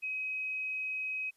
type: tone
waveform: sine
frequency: 2535 Hz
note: D#7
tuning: 32 cents sharp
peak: -33 dBFS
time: 0.02-1.31 s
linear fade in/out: 20 ms
effects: white hiss -72 dBFS RMS until 1.36 s + resampled to 32000 Hz